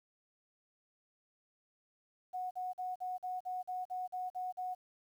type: tone bursts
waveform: sine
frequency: 734 Hz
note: F#5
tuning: 14 cents flat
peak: -36 dBFS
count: 11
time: 2.33-4.75 s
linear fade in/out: 20 ms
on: 180 ms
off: 44 ms
effects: 11-bit